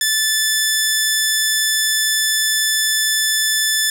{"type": "tone", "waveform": "10% pulse", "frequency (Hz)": 1749, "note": "A6", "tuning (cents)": -11, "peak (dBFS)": -6, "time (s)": [0.01, 3.9], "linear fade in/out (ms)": 2, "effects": []}